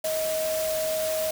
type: tone in noise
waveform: sine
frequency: 631 Hz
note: D#5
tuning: 24 cents sharp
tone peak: -25 dBFS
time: 0.04-1.31 s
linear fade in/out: 5 ms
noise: white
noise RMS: -33 dBFS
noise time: 0.04-1.31 s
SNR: +5 dB
effects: none